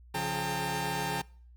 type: tone cluster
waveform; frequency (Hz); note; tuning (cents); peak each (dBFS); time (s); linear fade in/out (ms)
sawtooth; 138.9 / 175.2 / 424.8 / 795 / 908; C#3 / F3 / G#4 / G5 / A#5; +4 / +6 / +39 / +24 / -46; -34 / -34 / -36 / -32 / -31; 0.14-1.22; 10
effects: noise-tail reverb RT60 0.5 s tail -24 dB re dry + added 60 Hz sine -51 dBFS peak until 1.56 s